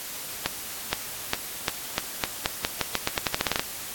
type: accelerating click train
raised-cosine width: 0.2 ms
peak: -5 dBFS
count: 19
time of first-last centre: 0.46-3.595 s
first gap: 470 ms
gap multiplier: 0.86
effects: white hiss -36 dBFS RMS until 3.94 s + AAC 64 kbps